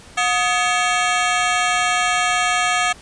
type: ring-modulated tone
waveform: 20% pulse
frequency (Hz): 987.8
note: B5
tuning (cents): 0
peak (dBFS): -8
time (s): 0.17-2.93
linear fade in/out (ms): 10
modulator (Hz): 266
effects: pink hiss -43 dBFS RMS until 3.01 s + resampled to 22050 Hz